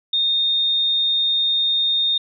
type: tone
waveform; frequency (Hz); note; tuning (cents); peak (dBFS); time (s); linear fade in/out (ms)
sine; 3670; A#7; -28; -16; 0.13-2.18; 5
effects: none